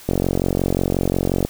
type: click train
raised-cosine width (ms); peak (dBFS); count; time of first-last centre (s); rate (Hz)
2; -5; 63; 0.09-1.45; 45.6
effects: white hiss -42 dBFS RMS until 1.49 s

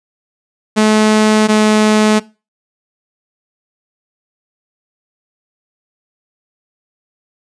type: tone pair in turn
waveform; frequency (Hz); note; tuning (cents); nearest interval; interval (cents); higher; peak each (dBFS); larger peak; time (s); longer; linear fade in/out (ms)
sawtooth; 215.2 / 214.3; A3 / A3; -38 / -45; unison; 7; first; -4; neither; 0.76-1.48 / 1.48-2.2; neither; 20
effects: noise-tail reverb RT60 0.3 s tail -21 dB re dry + resampled to 22050 Hz

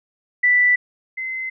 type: tone pair in turn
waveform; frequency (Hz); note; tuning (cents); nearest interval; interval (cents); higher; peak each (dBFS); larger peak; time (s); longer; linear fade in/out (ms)
sine; 1975.5 / 2057; B6 / C7; 0 / -30; minor second; 70; second; -12 / -24; first; 0.43-0.76 / 1.17-1.5; neither; 10
effects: none

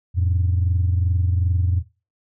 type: tone pair together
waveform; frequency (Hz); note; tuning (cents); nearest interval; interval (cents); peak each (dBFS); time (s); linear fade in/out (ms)
sine; 86.91 / 109.5; F2 / A2; -8 / -8; major third; 400; -16 / -23; 0.14-1.83; 50
effects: noise-tail reverb RT60 0.3 s tail -19 dB re dry + tanh soft clip ceiling -11 dBFS

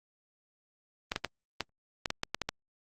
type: clicks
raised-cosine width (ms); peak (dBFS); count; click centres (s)
0.2; -13; 10; 1.119 / 1.161 / 1.247 / 1.607 / 2.058 / 2.104 / 2.234 / 2.346 / 2.417 / 2.49
effects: Opus 24 kbps

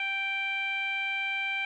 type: tone with low-pass filter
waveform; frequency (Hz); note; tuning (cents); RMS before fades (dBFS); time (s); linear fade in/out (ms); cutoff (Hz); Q
15% pulse; 784; G5; 0; -31; 0-1.65; 2; 2600; 8.2
effects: none

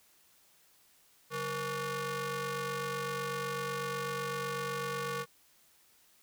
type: ring-modulated tone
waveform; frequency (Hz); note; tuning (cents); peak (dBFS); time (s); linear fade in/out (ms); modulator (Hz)
sawtooth; 329.6; E4; 0; -27; 1.3-5.26; 50; 800
effects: white hiss -65 dBFS RMS until 6.22 s

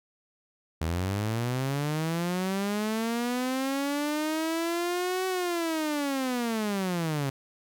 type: linear two-way sweep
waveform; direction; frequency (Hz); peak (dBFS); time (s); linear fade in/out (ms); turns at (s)
sawtooth; up then down; 77.78 to 376.3 to 133.1; -23; 0.81-7.3; 5; 5.27
effects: none

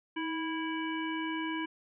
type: harmonic tone with a mistuned harmonic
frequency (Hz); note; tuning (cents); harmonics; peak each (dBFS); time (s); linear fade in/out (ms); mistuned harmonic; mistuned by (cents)
328.1; E4; -8; 1 / 3 / 5 / 7 / 9; -34 / -39 / -41 / -42 / -44; 0.16-1.66; 10; 1; -51
effects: none

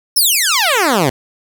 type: exponential sweep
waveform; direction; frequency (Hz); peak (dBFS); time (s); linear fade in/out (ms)
10% pulse; down; 5588 to 120.7; -3; 0.16-1.1; 10
effects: none

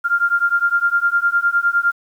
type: beating tone pair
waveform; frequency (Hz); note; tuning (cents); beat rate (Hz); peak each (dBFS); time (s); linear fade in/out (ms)
sine; 1392 / 1401.8; F6 / F6; -6 / +6; 9.8; -17; 0.04-1.92; 20
effects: 8-bit

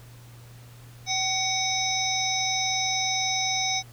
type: harmonic tone with a mistuned harmonic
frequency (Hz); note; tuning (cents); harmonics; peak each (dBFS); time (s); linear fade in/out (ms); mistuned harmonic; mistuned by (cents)
758; F#5; +42; 1 / 3 / 5 / 7 / 8; -30 / -30 / -30 / -30 / -30; 1.06-3.83; 50; 3; -24
effects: added 119 Hz sine -45 dBFS peak until 3.92 s + pink hiss -53 dBFS RMS until 3.92 s

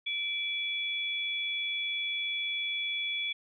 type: tone pair together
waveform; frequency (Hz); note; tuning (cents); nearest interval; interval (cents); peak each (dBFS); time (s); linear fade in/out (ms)
sine; 2333 / 3395; D7 / G#7; -12 / +37; tritone; 649; -33 / -33; 0.06-3.33; 10
effects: none

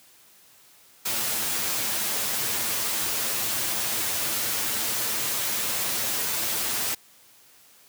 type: noise with comb filter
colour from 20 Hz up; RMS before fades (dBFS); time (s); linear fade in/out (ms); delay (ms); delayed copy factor
white; -27; 1.05-6.95; 10; 9; +0.55
effects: white hiss -55 dBFS RMS until 7.88 s + high-pass 80 Hz 12 dB/octave

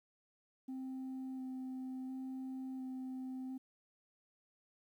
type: tone with vibrato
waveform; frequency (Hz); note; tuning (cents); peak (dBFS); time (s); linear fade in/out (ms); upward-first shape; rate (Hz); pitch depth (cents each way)
sine; 260.3; C4; -9; -38; 0.68-3.58; 10; square; 0.71; 9
effects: tanh soft clip ceiling -40 dBFS + 12-bit

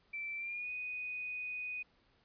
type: tone with pitch glide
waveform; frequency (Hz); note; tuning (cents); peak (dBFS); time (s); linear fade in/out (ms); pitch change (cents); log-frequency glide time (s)
sine; 2334 to 2487; D7 to D#7; -11 to -1; -38; 0.13-1.83; 10; +110; 0.37-0.7
effects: pink hiss -71 dBFS RMS until 2.24 s + resampled to 11025 Hz

